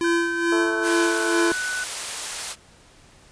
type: tone with tremolo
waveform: square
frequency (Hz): 339.4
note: F4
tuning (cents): -49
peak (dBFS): -19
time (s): 0.01-1.52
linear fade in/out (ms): 0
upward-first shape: sine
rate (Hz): 2.3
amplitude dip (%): 65
type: tone with pitch glide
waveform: sine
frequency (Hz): 1542 to 1489.5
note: G6 to F#6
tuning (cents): -29 to +11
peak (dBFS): -25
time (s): 0.04-1.84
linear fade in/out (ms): 5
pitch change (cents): -60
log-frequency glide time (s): 0.42-1.18
type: harmonic tone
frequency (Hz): 220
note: A3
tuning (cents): 0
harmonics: 2 / 3 / 4 / 5 / 6 / 7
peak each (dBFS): -28 / -32 / -35 / -37 / -36 / -35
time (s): 0.52-1.52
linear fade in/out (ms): 2
type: high-pass noise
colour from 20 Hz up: white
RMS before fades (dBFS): -29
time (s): 0.82-2.56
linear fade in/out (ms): 50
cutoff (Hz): 520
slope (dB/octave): 12
effects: pink hiss -52 dBFS RMS until 3.31 s + resampled to 22050 Hz